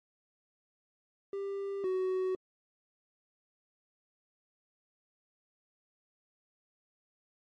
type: tone pair in turn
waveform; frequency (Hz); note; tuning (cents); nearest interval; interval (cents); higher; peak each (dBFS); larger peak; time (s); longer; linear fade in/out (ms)
triangle; 395.8 / 373.3; G4 / F#4; +17 / +15; minor second; 102; first; -32 / -27; second; 1.33-1.84 / 1.84-2.35; neither; 2
effects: MP3 48 kbps